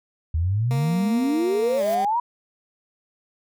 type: exponential sweep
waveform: sine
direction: up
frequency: 76.4 to 987.8 Hz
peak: -19 dBFS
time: 0.34-2.2 s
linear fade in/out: 5 ms
type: tone with pitch glide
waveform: 15% pulse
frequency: 233.1 to 202.9 Hz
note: A#3 to G#3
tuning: 0 to -40 cents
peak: -23 dBFS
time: 0.71-2.05 s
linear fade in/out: 0 ms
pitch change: -240 cents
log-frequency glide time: 1.77-1.83 s
type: noise with exponential growth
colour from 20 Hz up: white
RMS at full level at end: -38 dBFS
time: 1.16-1.95 s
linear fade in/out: 5 ms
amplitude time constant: 170 ms
effects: none